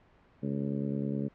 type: harmonic tone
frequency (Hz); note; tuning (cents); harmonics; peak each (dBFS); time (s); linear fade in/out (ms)
69.8; C#2; +13; 2 / 3 / 4 / 5 / 6 / 7 / 8; -35 / -33 / -37 / -45 / -41 / -47 / -46; 0.42-1.29; 20
effects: pink hiss -62 dBFS RMS until 1.34 s + low-pass 2000 Hz 12 dB/octave